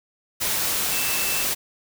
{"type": "tone in noise", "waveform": "sine", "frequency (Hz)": 2654, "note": "E7", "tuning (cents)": 11, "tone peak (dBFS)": -30, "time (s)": [0.91, 1.45], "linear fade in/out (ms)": 20, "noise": "white", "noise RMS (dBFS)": -24, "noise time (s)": [0.4, 1.55], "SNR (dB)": -9, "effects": []}